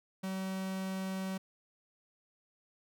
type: tone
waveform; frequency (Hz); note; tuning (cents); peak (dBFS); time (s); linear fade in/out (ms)
45% pulse; 190; F#3; +46; -35; 0.23-1.38; 10
effects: none